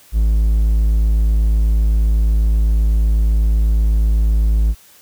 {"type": "tone", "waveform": "triangle", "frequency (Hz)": 54, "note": "A1", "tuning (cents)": -32, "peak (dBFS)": -9, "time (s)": [0.12, 4.75], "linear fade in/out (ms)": 50, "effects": ["white hiss -47 dBFS RMS until 5.01 s"]}